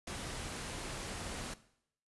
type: noise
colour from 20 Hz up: pink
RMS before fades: -42 dBFS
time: 0.07-1.54 s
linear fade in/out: 5 ms
effects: noise-tail reverb RT60 0.7 s tail -17 dB re dry + resampled to 24000 Hz